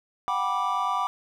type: chord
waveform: triangle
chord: G major seventh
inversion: third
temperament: just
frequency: 735 / 784 / 980 / 1176 Hz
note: F#5 / G5 / B5 / D6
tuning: -12 / 0 / -14 / +2 cents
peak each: -30 / -30 / -27 / -25 dBFS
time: 0.28-1.07 s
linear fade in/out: 0 ms
effects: none